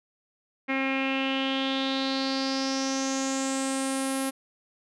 sawtooth tone with low-pass filter sweep, 268 Hz, C4, 42 cents sharp, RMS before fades -28 dBFS, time 0.68-4.31 s, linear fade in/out 20 ms, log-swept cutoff 2200 to 11000 Hz, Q 5.5, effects none

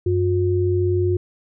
sine tone pair together, 95 / 358.7 Hz, F#2 / F4, +46 / +46 cents, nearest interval octave + major seventh, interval 2300 cents, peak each -19 dBFS, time 0.06-1.17 s, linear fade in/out 5 ms, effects none

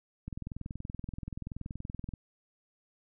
click train, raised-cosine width 5 ms, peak -26 dBFS, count 40, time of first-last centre 0.28-2.137 s, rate 21 Hz, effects none

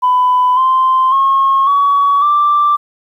sine tone with pitch steps, 1000 / 1041.3 / 1084.2 / 1129 / 1175.5 Hz, B5 / C6 / C#6 / C#6 / D6, +21 / -9 / -39 / +31 / +1 cents, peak -7 dBFS, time 0.02-2.77 s, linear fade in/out 20 ms, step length 550 ms, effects tanh soft clip ceiling -4 dBFS + 8-bit

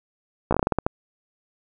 slowing click train, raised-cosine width 1 ms, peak -6 dBFS, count 10, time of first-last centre 0.51-0.865 s, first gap 15 ms, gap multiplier 1.23, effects none

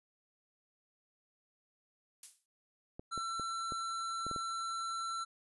violet noise with exponential decay, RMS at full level -40 dBFS, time 2.23-2.46 s, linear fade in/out 2 ms, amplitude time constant 48 ms
clicks, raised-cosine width 2 ms, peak -31 dBFS, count 7, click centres 2.995 / 3.177 / 3.397 / 3.722 / 4.266 / 4.313 / 4.362 s
square tone, 1345 Hz, E6, 34 cents sharp, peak -37 dBFS, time 3.11-5.25 s, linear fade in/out 20 ms
effects resampled to 24000 Hz

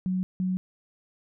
sine tone pair in turn, 185 / 185 Hz, F#3 / F#3, 0 / 0 cents, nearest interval unison, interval 0 cents, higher neither, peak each -24 dBFS, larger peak neither, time 0.06-0.23 / 0.4-0.57 s, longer neither, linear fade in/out 0 ms, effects none

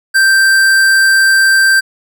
sine tone with tanh clipping, 1568 Hz, G6, in tune, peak -8 dBFS, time 0.14-1.81 s, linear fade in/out 20 ms, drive 18 dB, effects none

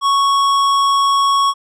triangle tone with hard clipping, 1108.7 Hz, C#6, in tune, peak -13 dBFS, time 0.01-1.54 s, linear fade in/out 50 ms, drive 16 dB, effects none

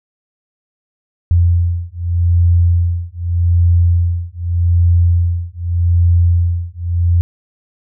sine beating tone pair, 86 / 86.83 Hz, F2 / F2, -26 / -9 cents, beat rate 0.83 Hz, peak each -13 dBFS, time 1.31-7.21 s, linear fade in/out 0 ms, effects none

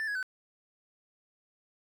triangle tone with pitch steps, 1767 / 1667 / 1516 Hz, A6 / G#6 / F#6, +7 / +6 / +42 cents, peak -29 dBFS, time 0-0.228 s, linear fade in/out 0 ms, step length 76 ms, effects none

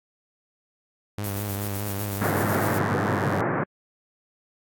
sawtooth tone with vibrato, 101.3 Hz, G#2, 43 cents flat, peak -24 dBFS, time 1.18-3.41 s, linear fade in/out 0 ms, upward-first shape triangle, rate 4.9 Hz, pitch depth 57 cents each way
violet noise with tremolo, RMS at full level -33 dBFS, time 1.24-2.78 s, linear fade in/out 0 ms, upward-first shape square, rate 8 Hz, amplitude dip 40%
pink band-pass noise, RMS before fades -25 dBFS, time 2.21-3.64 s, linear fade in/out 10 ms, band 110 to 1900 Hz, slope 48 dB/octave
effects AAC 64 kbps

